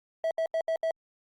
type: tone bursts at uneven times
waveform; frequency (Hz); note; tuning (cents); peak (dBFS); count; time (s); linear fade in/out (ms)
triangle; 651; E5; -22; -23; 5; 0.24-0.31 / 0.38-0.46 / 0.54-0.61 / 0.68-0.76 / 0.83-0.91; 2
effects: Opus 48 kbps